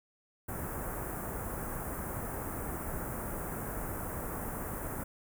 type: band-stop noise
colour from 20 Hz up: pink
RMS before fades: -38 dBFS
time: 0.48-5.04 s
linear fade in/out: 10 ms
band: 1600 to 9700 Hz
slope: 24 dB/octave
effects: none